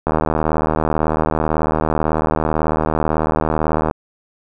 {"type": "click train", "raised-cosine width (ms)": 1, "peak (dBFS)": -3, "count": 301, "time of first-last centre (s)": [0.07, 3.911], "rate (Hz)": 78.1, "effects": []}